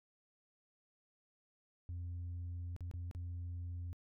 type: tone with dropouts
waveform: sine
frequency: 87.31 Hz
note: F2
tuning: in tune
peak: -38 dBFS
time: 1.89-3.93 s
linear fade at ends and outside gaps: 0 ms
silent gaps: 2.764-2.807 / 2.913-2.938 / 3.112-3.149 s
effects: tanh soft clip ceiling -39 dBFS